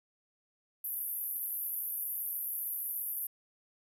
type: band-pass noise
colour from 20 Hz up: white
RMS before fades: -37 dBFS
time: 0.84-3.27 s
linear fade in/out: 5 ms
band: 11000 to 14000 Hz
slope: 96 dB/octave
effects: none